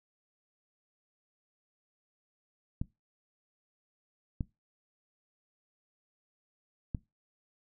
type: clicks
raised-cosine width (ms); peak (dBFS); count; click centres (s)
5; -20; 3; 2.815 / 4.408 / 6.948
effects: noise-tail reverb RT60 0.2 s tail -20 dB re dry